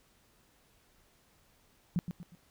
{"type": "tone with echo", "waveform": "sine", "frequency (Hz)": 174.1, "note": "F3", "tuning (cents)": -5, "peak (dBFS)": -26, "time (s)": [1.96, 1.99], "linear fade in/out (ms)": 0, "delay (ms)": 120, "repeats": 3, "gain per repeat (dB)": -8, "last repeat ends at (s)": 2.35, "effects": ["pink hiss -67 dBFS RMS until 2.5 s"]}